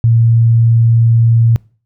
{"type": "tone", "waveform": "sine", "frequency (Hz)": 115.4, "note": "A#2", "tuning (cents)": -17, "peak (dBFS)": -6, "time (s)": [0.04, 1.56], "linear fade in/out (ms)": 0, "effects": ["noise-tail reverb RT60 0.4 s tail -24 dB re dry"]}